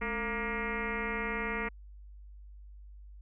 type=tone with frequency modulation; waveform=sine; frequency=1174.7 Hz; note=D6; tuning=in tune; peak=-31 dBFS; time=0.01-1.69 s; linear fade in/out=10 ms; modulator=241 Hz; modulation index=4.7; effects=added 50 Hz sine -47 dBFS peak until 3.21 s